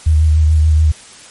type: tone with vibrato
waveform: sine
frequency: 77.78 Hz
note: D#2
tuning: in tune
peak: -7 dBFS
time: 0.06-0.92 s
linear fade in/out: 10 ms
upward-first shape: triangle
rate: 6.9 Hz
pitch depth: 38 cents each way
effects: white hiss -38 dBFS RMS until 1.3 s + MP3 48 kbps